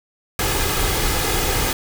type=noise with comb filter; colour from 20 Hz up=pink; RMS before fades=-20 dBFS; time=0.39-1.73 s; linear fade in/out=2 ms; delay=2.4 ms; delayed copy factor=+0.5; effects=none